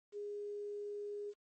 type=tone with quantisation; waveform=sine; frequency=411.8 Hz; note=G#4; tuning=15 cents flat; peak=-40 dBFS; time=0.12-1.34 s; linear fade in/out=50 ms; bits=11; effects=MP3 32 kbps